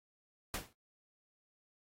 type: noise with exponential decay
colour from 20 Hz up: pink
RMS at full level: -34 dBFS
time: 0.54-0.73 s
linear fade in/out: 2 ms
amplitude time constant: 40 ms
effects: AAC 48 kbps